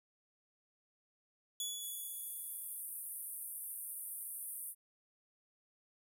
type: tone with exponential decay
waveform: 15% pulse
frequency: 3400 Hz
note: G#7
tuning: 40 cents sharp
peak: -29 dBFS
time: 1.6-2.8 s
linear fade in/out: 2 ms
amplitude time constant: 260 ms
type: band-pass noise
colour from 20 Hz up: pink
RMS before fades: -45 dBFS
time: 1.79-4.75 s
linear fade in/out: 50 ms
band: 9000 to 15000 Hz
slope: 96 dB/octave
effects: none